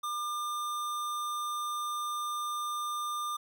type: tone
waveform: square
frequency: 1200 Hz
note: D6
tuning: 37 cents sharp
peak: -33 dBFS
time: 0.03-3.37 s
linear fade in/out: 10 ms
effects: none